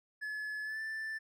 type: tone with pitch glide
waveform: triangle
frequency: 1712 to 1765.2 Hz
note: A6 to A6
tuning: -48 to +5 cents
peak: -35 dBFS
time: 0.21-1.19 s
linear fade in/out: 20 ms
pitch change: +53 cents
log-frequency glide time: 0.63-0.8 s
effects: none